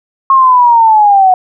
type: linear sweep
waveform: sine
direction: down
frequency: 1086 to 731 Hz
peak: -3 dBFS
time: 0.3-1.34 s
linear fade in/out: 2 ms
effects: none